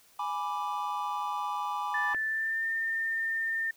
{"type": "chord", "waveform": "triangle", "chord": "G# diminished", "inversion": "none", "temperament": "equal", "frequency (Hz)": [830.6, 987.8, 1174.7], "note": ["G#5", "B5", "D6"], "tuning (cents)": [0, 0, 0], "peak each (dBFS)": -33, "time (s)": [0.19, 2.14], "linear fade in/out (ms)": 5}
{"type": "tone with pitch glide", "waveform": "sine", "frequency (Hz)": [1760, 1808.4], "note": ["A6", "A6"], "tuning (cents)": [0, 47], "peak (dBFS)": -28, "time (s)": [1.94, 3.71], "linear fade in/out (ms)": 5, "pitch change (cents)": 47, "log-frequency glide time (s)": [2.27, 2.65]}
{"type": "clicks", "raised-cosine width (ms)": 0.5, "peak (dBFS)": [-29, -24], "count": 2, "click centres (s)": [2.144, 2.147]}
{"effects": ["white hiss -61 dBFS RMS until 3.76 s"]}